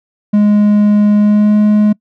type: tone with pitch glide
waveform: triangle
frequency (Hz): 207.9 to 210.3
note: G#3 to G#3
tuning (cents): +2 to +22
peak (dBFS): -4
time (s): 0.33-1.93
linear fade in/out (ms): 10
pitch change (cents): +20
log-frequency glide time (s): 1.17-1.56
effects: noise-tail reverb RT60 0.1 s tail -24 dB re dry